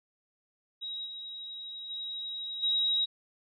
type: tone with level steps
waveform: sine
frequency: 3822 Hz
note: A#7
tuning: 43 cents sharp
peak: -35 / -39 / -35 / -25 dBFS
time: 0.81-3.06 s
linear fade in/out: 20 ms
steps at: 1.05 / 1.89 / 2.62 s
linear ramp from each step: 20 ms
effects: none